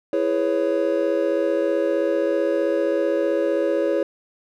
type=chord; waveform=triangle; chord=C# minor seventh; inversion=first; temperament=just; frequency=332.6 / 415.8 / 498.9 / 554.4 Hz; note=E4 / G#4 / B4 / C#5; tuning=+16 / +2 / +17 / 0 cents; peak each=-22 / -23 / -25 / -20 dBFS; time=0.13-4.03 s; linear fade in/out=2 ms; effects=none